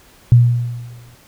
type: tone with exponential decay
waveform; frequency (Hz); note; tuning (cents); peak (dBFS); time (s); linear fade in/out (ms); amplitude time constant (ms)
sine; 120.1; B2; -48; -3; 0.32-1.15; 0; 180
effects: pink hiss -48 dBFS RMS until 1.27 s